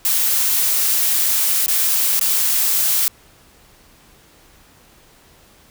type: noise with dropouts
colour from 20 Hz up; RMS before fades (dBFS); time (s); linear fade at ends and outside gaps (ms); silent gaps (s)
blue; -17; 0.05-3.08; 1; 1.662-1.681 / 2.195-2.211
effects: pink hiss -50 dBFS RMS until 5.7 s